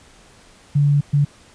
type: tone bursts at uneven times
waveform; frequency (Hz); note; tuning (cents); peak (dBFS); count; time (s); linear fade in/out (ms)
sine; 144; D3; -34; -12; 2; 0.75-1.01 / 1.13-1.25; 10
effects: pink hiss -49 dBFS RMS until 1.54 s + resampled to 22050 Hz